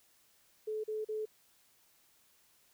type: tone bursts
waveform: sine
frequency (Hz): 431.7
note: A4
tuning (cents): -33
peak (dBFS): -34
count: 3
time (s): 0.67-1.256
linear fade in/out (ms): 10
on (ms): 170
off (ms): 38
effects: white hiss -68 dBFS RMS until 2.73 s